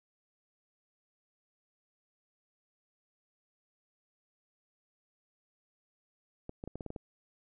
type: clicks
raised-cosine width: 2 ms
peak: -27 dBFS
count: 8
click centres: 6.494 / 6.639 / 6.676 / 6.756 / 6.808 / 6.863 / 6.904 / 6.962 s
effects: none